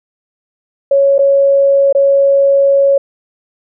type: tone with dropouts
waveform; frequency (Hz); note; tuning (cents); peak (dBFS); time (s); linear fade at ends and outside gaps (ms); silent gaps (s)
sine; 554.4; C#5; 0; -6; 0.91-2.98; 5; 1.182-1.19 / 1.927-1.949
effects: none